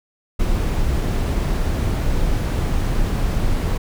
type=noise; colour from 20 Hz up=brown; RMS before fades=-19 dBFS; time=0.39-3.78 s; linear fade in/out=10 ms; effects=none